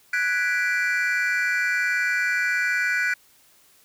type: chord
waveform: triangle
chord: G# half-diminished seventh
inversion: third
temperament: equal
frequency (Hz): 1480 / 1661.2 / 1975.5 / 2349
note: F#6 / G#6 / B6 / D7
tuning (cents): 0 / 0 / 0 / 0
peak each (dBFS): -21 / -27 / -25 / -26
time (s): 0.13-3.14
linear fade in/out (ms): 5
effects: tanh soft clip ceiling -12 dBFS + white hiss -57 dBFS RMS until 3.84 s